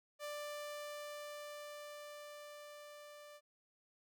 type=tone with level ramp; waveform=sawtooth; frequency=590 Hz; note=D5; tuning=8 cents sharp; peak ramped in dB=-38 to -50 dBFS; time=0.19-3.41 s; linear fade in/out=50 ms; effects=none